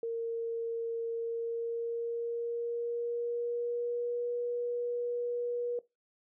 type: tone with pitch glide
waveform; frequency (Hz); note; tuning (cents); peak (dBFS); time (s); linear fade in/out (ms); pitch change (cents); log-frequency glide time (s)
sine; 460.6 to 481.8; A#4 to B4; -21 to -43; -31; 0.03-5.79; 2; +78; 1.11-4.32
effects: noise-tail reverb RT60 0.2 s tail -18 dB re dry